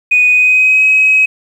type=tone with pitch glide; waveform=sine; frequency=2483 to 2544 Hz; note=D#7 to D#7; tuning=-4 to +38 cents; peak=-5 dBFS; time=0.11-1.26 s; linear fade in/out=10 ms; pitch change=+42 cents; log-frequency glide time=0.28-0.84 s; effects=tanh soft clip ceiling -1 dBFS + 7-bit